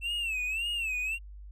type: tone with vibrato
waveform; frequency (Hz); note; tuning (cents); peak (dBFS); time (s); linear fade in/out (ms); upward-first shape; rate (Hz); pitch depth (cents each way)
triangle; 2660; E7; +15; -28; 0.01-1.19; 50; sine; 1.8; 130
effects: added 50 Hz sine -43 dBFS peak until 1.51 s